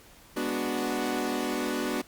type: chord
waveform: sawtooth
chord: G# half-diminished seventh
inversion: none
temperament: equal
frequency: 207.7 / 246.9 / 293.7 / 370 Hz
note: G#3 / B3 / D4 / F#4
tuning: 0 / 0 / 0 / 0 cents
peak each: -34 / -28 / -29 / -29 dBFS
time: 0.36-2.02 s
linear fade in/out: 10 ms
effects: pink hiss -54 dBFS RMS until 2.07 s + Opus 48 kbps